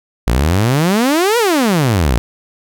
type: exponential two-way sweep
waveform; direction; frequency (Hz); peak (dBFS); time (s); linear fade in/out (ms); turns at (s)
sawtooth; up then down; 53.2 to 493.9 to 53.2; -7; 0.27-2.18; 0; 1.38
effects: none